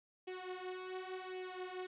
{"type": "tone with flanger", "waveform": "sawtooth", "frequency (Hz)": 370, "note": "F#4", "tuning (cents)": 0, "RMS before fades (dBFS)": -45, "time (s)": [0.27, 1.87], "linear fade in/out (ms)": 10, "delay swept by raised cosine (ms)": [0.36, 6.26], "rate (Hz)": 0.9, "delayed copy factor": 0.8, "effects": ["resampled to 8000 Hz", "11-bit"]}